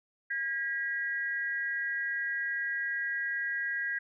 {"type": "tone pair together", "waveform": "sine", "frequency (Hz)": [1626.5, 1936], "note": ["G#6", "B6"], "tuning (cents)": [-37, -35], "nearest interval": "minor third", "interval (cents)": 302, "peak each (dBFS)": [-32, -34], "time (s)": [0.3, 3.99], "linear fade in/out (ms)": 10, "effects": []}